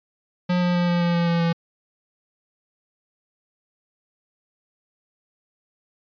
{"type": "tone with pitch steps", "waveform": "square", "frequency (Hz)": [178.7, 177.16, 175.63, 174.11, 172.61, 171.12, 169.65, 168.18], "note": ["F3", "F3", "F3", "F3", "F3", "F3", "F3", "E3"], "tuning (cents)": [40, 25, 10, -5, -20, -35, -50, 35], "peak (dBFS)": -19, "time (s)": [0.49, 1.53], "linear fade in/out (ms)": 10, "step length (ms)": 130, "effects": ["resampled to 11025 Hz"]}